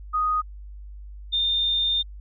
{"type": "tone pair in turn", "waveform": "sine", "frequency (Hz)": [1244.5, 3621], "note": ["D#6", "A7"], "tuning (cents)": [0, 49], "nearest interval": "octave + tritone", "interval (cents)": 1849, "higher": "second", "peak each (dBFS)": -20, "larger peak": "neither", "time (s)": [[0.13, 0.42], [1.32, 2.03]], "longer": "second", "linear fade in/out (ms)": 20, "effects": ["added 50 Hz sine -37 dBFS peak until 2.2 s"]}